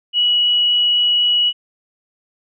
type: tone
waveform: sine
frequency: 2926 Hz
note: F#7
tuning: 20 cents flat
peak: -12 dBFS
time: 0.13-1.53 s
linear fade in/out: 50 ms
effects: none